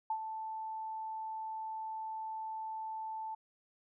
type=tone with ADSR envelope; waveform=sine; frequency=880 Hz; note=A5; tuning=in tune; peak=-30 dBFS; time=0.1-3.35 s; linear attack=4 ms; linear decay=72 ms; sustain=-8 dB; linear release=8 ms; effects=none